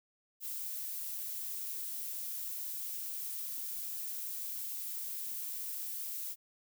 violet noise, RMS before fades -40 dBFS, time 0.4-6.36 s, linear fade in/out 50 ms, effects none

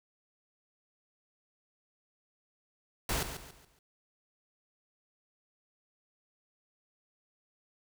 pink noise with echo, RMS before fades -32 dBFS, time 3.09-3.23 s, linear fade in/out 2 ms, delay 140 ms, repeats 4, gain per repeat -9 dB, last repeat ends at 3.79 s, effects none

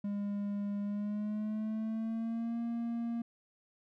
triangle tone with pitch glide, 203.1 to 233.3 Hz, G#3 to A#3, -38 to +2 cents, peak -31 dBFS, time 0.04-3.22 s, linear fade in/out 5 ms, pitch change +240 cents, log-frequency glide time 0.81-2.59 s, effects none

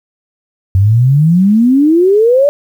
sine exponential sweep, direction up, 92.5 to 590 Hz, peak -5 dBFS, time 0.75-2.49 s, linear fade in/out 0 ms, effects 7-bit

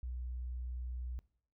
sine tone, 61.74 Hz, B1, in tune, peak -38 dBFS, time 0.03-1.19 s, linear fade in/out 0 ms, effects noise-tail reverb RT60 0.6 s tail -21 dB re dry

